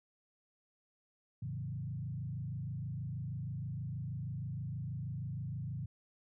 sine tone with frequency modulation, 129.9 Hz, C3, 12 cents flat, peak -37 dBFS, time 1.42-5.86 s, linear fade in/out 5 ms, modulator 26.3 Hz, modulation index 1.3, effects none

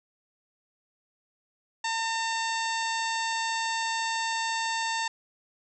harmonic tone with a mistuned harmonic, 906 Hz, A#5, 50 cents flat, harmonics 1 / 2 / 3 / 4 / 5 / 6 / 7 / 8 / 9, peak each -30 / -33 / -37 / -38 / -38 / -43 / -42 / -42 / -44 dBFS, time 1.84-5.08 s, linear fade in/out 5 ms, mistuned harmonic 9, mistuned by -69 cents, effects none

